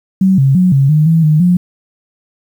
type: tone with pitch steps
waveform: sine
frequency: 190.1 / 135.5 / 182.7 / 136.9 / 152.8 / 163.3 / 153.2 / 178.1 Hz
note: F#3 / C#3 / F#3 / C#3 / D#3 / E3 / D#3 / F3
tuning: +47 / -39 / -22 / -21 / -31 / -16 / -27 / +34 cents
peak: -6 dBFS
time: 0.21-1.57 s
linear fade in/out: 5 ms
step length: 170 ms
effects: 7-bit